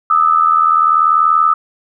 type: tone pair together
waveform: sine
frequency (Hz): 1221 / 1301.5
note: D#6 / E6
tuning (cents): -33 / -22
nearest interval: minor second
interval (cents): 111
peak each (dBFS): -11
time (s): 0.1-1.54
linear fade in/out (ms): 5
effects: none